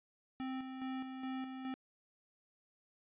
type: tone with tremolo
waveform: square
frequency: 261.4 Hz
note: C4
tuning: 1 cent flat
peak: -39 dBFS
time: 0.4-1.74 s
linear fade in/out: 0 ms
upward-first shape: square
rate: 2.4 Hz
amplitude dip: 45%
effects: resampled to 8000 Hz